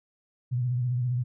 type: tone with vibrato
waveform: sine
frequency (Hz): 123.7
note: B2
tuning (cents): +3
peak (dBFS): -24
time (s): 0.51-1.24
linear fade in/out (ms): 20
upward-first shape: sine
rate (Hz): 15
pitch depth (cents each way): 61
effects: none